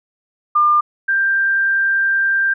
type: tone pair in turn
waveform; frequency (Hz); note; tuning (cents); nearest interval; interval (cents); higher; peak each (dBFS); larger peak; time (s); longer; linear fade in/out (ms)
sine; 1200 / 1582.6; D6 / G6; +37 / +16; perfect fourth; 479; second; -10 / -13; first; 0.55-0.81 / 1.08-2.54; second; 10
effects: none